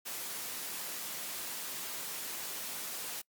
white high-pass noise, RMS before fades -40 dBFS, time 0.05-3.22 s, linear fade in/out 20 ms, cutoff 160 Hz, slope 12 dB/octave, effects noise-tail reverb RT60 0.1 s tail -23 dB re dry + Opus 48 kbps

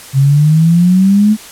sine exponential sweep, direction up, 133 to 218.3 Hz, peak -5 dBFS, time 0.13-1.37 s, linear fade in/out 50 ms, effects white hiss -33 dBFS RMS until 1.51 s + low-pass 12000 Hz 12 dB/octave

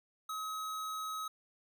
square tone, 1275 Hz, D#6, 42 cents sharp, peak -38 dBFS, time 0.29-1.28 s, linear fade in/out 5 ms, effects none

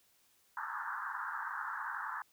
white band-pass noise, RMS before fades -40 dBFS, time 0.57-2.22 s, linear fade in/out 2 ms, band 850 to 1700 Hz, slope 96 dB/octave, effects white hiss -70 dBFS RMS until 2.32 s

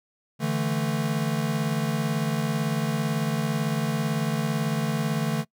square chord, D suspended second, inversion none, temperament equal, 146.83 / 164.81 / 220 Hz, D3 / E3 / A3, 0 / 0 / 0 cents, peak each -28 / -30 / -29 dBFS, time 0.39-5.45 s, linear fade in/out 50 ms, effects noise-tail reverb RT60 0.1 s tail -24 dB re dry

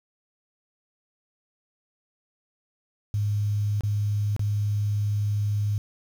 sine tone with dropouts, 103.6 Hz, G#2, 4 cents flat, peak -22 dBFS, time 3.14-5.78 s, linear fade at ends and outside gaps 0 ms, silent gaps 3.808-3.835 / 4.364-4.394 s, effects 8-bit

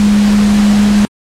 sine tone in noise, 206.4 Hz, G#3, 10 cents flat, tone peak -6 dBFS, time 0-1.05 s, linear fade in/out 0 ms, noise pink, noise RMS -21 dBFS, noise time 0-1.05 s, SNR +12 dB, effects low-pass 8000 Hz 12 dB/octave + AAC 48 kbps

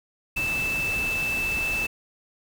sine tone in noise, 2637 Hz, E7, in tune, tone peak -24 dBFS, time 0.36-1.87 s, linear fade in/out 10 ms, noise pink, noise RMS -34 dBFS, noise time 0.36-1.87 s, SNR +7 dB, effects none

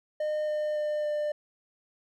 triangle tone with pitch steps, 609 / 605.1 / 601.3 / 597.5 Hz, D#5 / D#5 / D5 / D5, -37 / -48 / +41 / +30 cents, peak -25 dBFS, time 0.2-1.32 s, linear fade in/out 5 ms, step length 280 ms, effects none

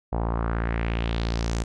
sawtooth tone with low-pass filter sweep, 57 Hz, A#1, 38 cents flat, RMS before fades -26 dBFS, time 0.12-1.64 s, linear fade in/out 10 ms, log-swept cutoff 790 to 7600 Hz, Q 2.5, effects none

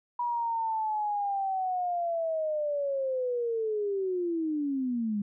sine linear sweep, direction down, 970 to 199.7 Hz, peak -27 dBFS, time 0.19-5.22 s, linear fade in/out 5 ms, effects none

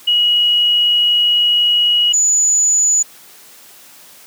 sine tone pair in turn, 2906 / 6926 Hz, F#7 / A8, -32 / -28 cents, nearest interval octave + minor third, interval 1504 cents, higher second, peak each -10 dBFS, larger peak neither, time 0.07-2.13 / 2.13-3.03 s, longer first, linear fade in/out 10 ms, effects white hiss -42 dBFS RMS until 4.26 s + high-pass 150 Hz 12 dB/octave

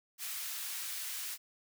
white high-pass noise, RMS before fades -40 dBFS, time 0.18-1.38 s, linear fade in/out 50 ms, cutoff 1400 Hz, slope 12 dB/octave, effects none

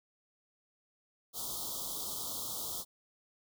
white band-stop noise, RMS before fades -39 dBFS, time 1.33-2.85 s, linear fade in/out 50 ms, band 1300 to 3200 Hz, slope 96 dB/octave, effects none

